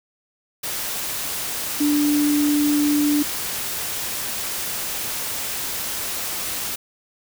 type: tone in noise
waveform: sine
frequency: 293.7 Hz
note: D4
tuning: in tune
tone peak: -16 dBFS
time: 1.8-3.23 s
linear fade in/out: 10 ms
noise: white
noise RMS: -27 dBFS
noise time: 0.63-6.76 s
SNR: +8 dB
effects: none